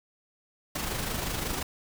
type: noise with amplitude modulation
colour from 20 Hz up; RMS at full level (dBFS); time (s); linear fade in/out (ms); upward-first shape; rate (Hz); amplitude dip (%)
pink; -30; 0.75-1.63; 5; sine; 25.5; 45
effects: none